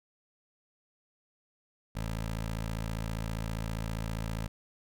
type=tone with notch filter; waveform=15% pulse; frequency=55 Hz; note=A1; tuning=in tune; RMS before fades=-35 dBFS; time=1.95-4.48 s; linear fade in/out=10 ms; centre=350 Hz; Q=1.6; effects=none